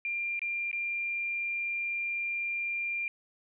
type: tone with dropouts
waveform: sine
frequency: 2388 Hz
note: D7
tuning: 28 cents sharp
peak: -30 dBFS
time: 0.05-3.08 s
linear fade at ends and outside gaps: 1 ms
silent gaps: 0.393-0.417 / 0.714-0.729 s
effects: none